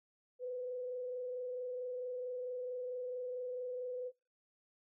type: tone with frequency modulation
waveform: sine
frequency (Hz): 499.8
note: B4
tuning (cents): +21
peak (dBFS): -38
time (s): 0.39-4.12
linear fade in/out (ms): 50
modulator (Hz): 24.5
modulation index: 0.36
effects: noise-tail reverb RT60 0.3 s tail -26 dB re dry